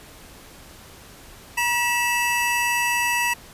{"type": "tone cluster", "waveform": "square", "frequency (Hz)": [956, 1938, 2645], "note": ["A#5", "B6", "E7"], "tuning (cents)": [43, -33, 5], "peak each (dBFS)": -25, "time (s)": [1.57, 3.34], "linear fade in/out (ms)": 10, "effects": ["pink hiss -45 dBFS RMS until 3.53 s", "resampled to 32000 Hz"]}